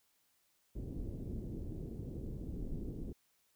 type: low-pass noise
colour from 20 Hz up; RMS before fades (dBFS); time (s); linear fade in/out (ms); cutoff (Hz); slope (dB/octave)
pink; -42; 0.75-3.13; 10; 380; 24
effects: white hiss -75 dBFS RMS until 3.55 s